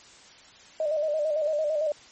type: tone with vibrato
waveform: sine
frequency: 610 Hz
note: D#5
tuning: 34 cents flat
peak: -23 dBFS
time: 0.8-1.92 s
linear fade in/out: 2 ms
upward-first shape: square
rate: 8.9 Hz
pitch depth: 56 cents each way
effects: white hiss -51 dBFS RMS until 2.11 s + MP3 32 kbps